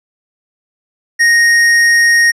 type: tone with hard clipping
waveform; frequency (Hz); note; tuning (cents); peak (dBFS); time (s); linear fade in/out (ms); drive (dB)
sine; 1864.7; A#6; 0; -8; 1.19-2.32; 20; 14
effects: low-pass 10000 Hz 12 dB/octave